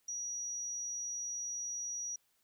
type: tone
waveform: sine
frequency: 5790 Hz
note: F#8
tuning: 38 cents flat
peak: -37 dBFS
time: 0.08-2.16 s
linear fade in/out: 5 ms
effects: white hiss -75 dBFS RMS until 2.43 s